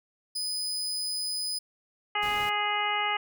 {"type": "tone", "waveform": "35% pulse", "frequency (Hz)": 4995, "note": "D#8", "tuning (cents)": 6, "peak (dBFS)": -28, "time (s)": [0.35, 1.59], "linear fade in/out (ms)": 10}
{"type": "harmonic tone", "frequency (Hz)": 415.3, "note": "G#4", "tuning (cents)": 0, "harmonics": [1, 2, 3, 4, 5, 6, 7], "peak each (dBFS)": [-41, -30, -32, -38, -31, -38, -33], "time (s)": [2.15, 3.17], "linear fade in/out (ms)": 5}
{"type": "noise", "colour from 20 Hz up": "pink", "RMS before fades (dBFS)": -42, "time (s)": [2.22, 2.5], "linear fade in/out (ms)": 10}
{"effects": []}